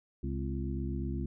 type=harmonic tone with a mistuned harmonic; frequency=68.2 Hz; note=C#2; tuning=28 cents flat; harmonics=1 / 2 / 3 / 4 / 5; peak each=-35 / -38 / -40 / -41 / -42 dBFS; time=0.23-1.26 s; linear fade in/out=5 ms; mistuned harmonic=4; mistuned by=-80 cents; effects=none